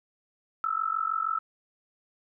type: tone with amplitude modulation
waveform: sine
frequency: 1312 Hz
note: E6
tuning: 9 cents flat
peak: -22 dBFS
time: 0.64-1.39 s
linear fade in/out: 0 ms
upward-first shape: sine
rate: 46.4 Hz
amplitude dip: 90%
effects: none